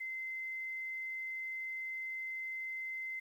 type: tone with quantisation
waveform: sine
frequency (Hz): 2067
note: C7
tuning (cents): -22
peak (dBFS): -38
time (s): 0-3.2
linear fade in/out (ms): 10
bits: 11
effects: none

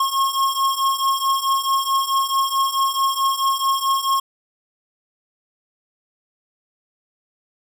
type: beating tone pair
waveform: square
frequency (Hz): 1079 / 1083.6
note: C#6 / C#6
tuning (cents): -47 / -40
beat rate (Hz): 4.6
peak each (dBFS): -23 / -20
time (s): 0-4.2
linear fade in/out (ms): 5
effects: none

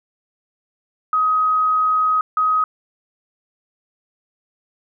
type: tone pair in turn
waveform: sine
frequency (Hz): 1261 / 1261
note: D#6 / D#6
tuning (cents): +23 / +23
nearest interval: unison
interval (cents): 0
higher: neither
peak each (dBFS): -14 / -14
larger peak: neither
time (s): 1.13-2.21 / 2.37-2.64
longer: first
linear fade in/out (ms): 2
effects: none

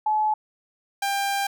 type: tone pair in turn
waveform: sine / sawtooth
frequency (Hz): 857 / 795.2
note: A5 / G5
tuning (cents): -46 / +25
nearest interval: minor second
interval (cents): 129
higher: first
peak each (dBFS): -19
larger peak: neither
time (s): 0.06-0.34 / 1.02-1.47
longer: second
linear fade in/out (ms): 5
effects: none

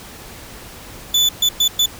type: tone bursts at uneven times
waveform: 35% pulse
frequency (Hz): 3485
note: A7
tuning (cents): -17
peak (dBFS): -10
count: 4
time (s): 1.14-1.29 / 1.42-1.49 / 1.6-1.68 / 1.79-1.86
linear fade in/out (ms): 5
effects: pink hiss -37 dBFS RMS until 1.99 s

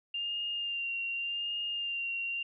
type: tone with vibrato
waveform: sine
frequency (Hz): 2794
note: F7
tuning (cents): 0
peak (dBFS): -32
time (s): 0.14-2.43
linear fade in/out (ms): 5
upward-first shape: sine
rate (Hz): 0.86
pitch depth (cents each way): 26
effects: none

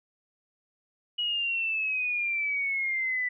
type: exponential sweep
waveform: sine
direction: down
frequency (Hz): 2919 to 1975.5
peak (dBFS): -26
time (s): 1.18-3.29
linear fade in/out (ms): 10
effects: none

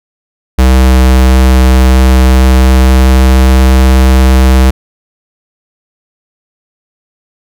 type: tone with pitch glide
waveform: square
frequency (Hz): 64.4 to 64.89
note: C2 to C2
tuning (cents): -27 to -14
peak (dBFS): -3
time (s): 0.58-4.71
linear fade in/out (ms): 10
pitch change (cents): +13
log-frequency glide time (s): 2.09-3.54
effects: none

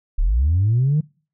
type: linear sweep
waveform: sine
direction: up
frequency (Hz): 30.87 to 157.9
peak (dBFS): -13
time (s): 0.18-1.01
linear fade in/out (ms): 10
effects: noise-tail reverb RT60 0.4 s tail -24 dB re dry + tanh soft clip ceiling -11 dBFS

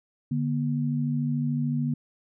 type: tone pair together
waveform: sine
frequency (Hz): 146.83 / 240.4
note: D3 / B3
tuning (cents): 0 / -46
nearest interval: major sixth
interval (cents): 854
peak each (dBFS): -26 / -27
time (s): 0.31-1.94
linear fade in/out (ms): 5
effects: none

